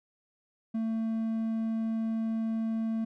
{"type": "tone", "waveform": "triangle", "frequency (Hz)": 223.9, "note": "A3", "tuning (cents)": 30, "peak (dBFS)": -26, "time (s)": [0.74, 3.05], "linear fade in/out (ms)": 10, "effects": []}